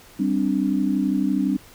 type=chord; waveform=sine; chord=G suspended fourth; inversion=none; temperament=equal; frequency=196 / 261.6 / 293.7 Hz; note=G3 / C4 / D4; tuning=0 / 0 / 0 cents; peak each=-23 dBFS; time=0.19-1.57 s; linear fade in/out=10 ms; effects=pink hiss -48 dBFS RMS until 1.74 s